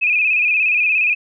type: tone with vibrato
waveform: sine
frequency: 2504 Hz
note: D#7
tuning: 10 cents sharp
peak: -13 dBFS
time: 0.01-1.15 s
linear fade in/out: 20 ms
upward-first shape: square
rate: 17 Hz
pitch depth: 51 cents each way
effects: none